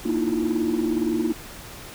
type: tone cluster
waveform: sine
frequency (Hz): 233.1 / 307.2 / 324.6 / 346.2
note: A#3 / D#4 / E4 / F4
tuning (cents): 0 / -22 / -27 / -15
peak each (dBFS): -25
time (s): 0.05-1.33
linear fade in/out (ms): 10
effects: tanh soft clip ceiling -15 dBFS + pink hiss -40 dBFS RMS until 1.94 s